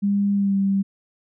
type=tone with pitch glide; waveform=sine; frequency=201.1 to 196.05 Hz; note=G3 to G3; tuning=+44 to 0 cents; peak=-17 dBFS; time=0.02-0.83 s; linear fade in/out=20 ms; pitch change=-44 cents; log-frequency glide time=0.34-0.56 s; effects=none